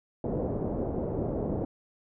white low-pass noise, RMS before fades -31 dBFS, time 0.24-1.65 s, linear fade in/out 2 ms, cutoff 550 Hz, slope 24 dB/octave, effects none

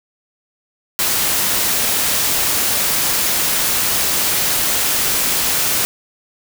white noise, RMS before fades -17 dBFS, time 0.99-5.85 s, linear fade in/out 0 ms, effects none

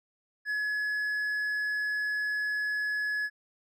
sine tone with hard clipping, 1696 Hz, G#6, 36 cents sharp, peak -29 dBFS, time 0.45-3.3 s, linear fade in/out 50 ms, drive 3 dB, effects none

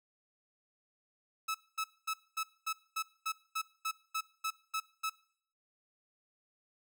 sawtooth tone bursts, 1300 Hz, E6, 24 cents flat, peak -29 dBFS, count 13, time 1.48-5.098 s, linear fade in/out 10 ms, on 66 ms, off 230 ms, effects noise-tail reverb RT60 0.6 s tail -21 dB re dry

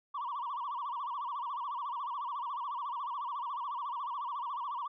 sine tone with vibrato, 1046.5 Hz, C6, in tune, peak -33 dBFS, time 0.14-4.88 s, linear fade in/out 10 ms, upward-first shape sine, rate 14 Hz, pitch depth 200 cents each way, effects tanh soft clip ceiling -32 dBFS

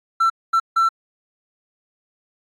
triangle tone bursts at uneven times, 1342 Hz, E6, 31 cents sharp, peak -11 dBFS, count 3, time 0.2-0.3 / 0.53-0.6 / 0.76-0.89 s, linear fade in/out 10 ms, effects tanh soft clip ceiling -7 dBFS + AAC 32 kbps

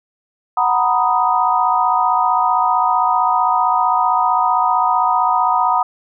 sine chord, B major seventh, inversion second, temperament equal, 740 / 932.3 / 987.8 / 1244.5 Hz, F#5 / A#5 / B5 / D#6, 0 / 0 / 0 / 0 cents, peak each -18 dBFS, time 0.57-5.83 s, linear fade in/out 5 ms, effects none

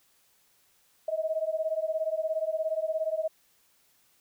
sine beating tone pair, 627 / 644 Hz, D#5 / E5, +13 / -41 cents, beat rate 17 Hz, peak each -30 dBFS, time 1.08-3.28 s, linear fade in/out 5 ms, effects white hiss -66 dBFS RMS until 4.2 s

